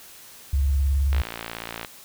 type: tone with vibrato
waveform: sine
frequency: 69.3 Hz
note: C#2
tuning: in tune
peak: -18 dBFS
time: 0.53-1.22 s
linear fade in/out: 5 ms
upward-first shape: square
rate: 19 Hz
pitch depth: 94 cents each way
type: click train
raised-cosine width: 0.3 ms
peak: -15 dBFS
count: 42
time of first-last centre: 1.13-1.848 s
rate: 57.1 Hz
effects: white hiss -46 dBFS RMS until 2.04 s